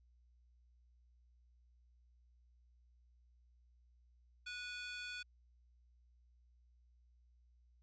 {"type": "ring-modulated tone", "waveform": "30% pulse", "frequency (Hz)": 1969, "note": "B6", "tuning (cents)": -6, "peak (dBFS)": -38, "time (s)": [4.46, 5.23], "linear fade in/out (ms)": 10, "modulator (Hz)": 503, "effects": ["added 60 Hz sine -66 dBFS peak until 7.82 s", "resampled to 16000 Hz"]}